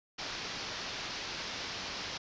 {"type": "low-pass noise", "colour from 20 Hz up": "white", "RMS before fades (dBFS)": -40, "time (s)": [0.18, 2.18], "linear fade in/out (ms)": 10, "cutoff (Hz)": 5700, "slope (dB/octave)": 48, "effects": ["resampled to 16000 Hz"]}